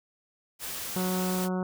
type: noise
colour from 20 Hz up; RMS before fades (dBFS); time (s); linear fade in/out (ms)
white; -36; 0.59-1.49; 50
type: harmonic tone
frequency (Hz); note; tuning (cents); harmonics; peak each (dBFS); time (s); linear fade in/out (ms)
184.1; F#3; -8; 1 / 2 / 3 / 4 / 5 / 6 / 7 / 8; -28 / -34 / -38 / -40 / -42 / -44 / -45 / -46; 0.96-1.63; 2
effects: none